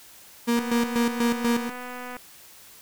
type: tone with tremolo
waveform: 35% pulse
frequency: 235.8 Hz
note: A#3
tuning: 20 cents sharp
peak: -18 dBFS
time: 0.47-1.7 s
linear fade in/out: 20 ms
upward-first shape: square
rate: 4.1 Hz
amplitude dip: 65%
type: click train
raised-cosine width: 0.5 ms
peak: -23 dBFS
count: 397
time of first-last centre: 0.57-2.167 s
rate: 248 Hz
effects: white hiss -49 dBFS RMS until 2.81 s